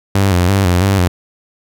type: tone with vibrato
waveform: sawtooth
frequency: 93.4 Hz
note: F#2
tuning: 17 cents sharp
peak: -6 dBFS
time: 0.15-1.08 s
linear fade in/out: 5 ms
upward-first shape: square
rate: 3 Hz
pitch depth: 86 cents each way
effects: none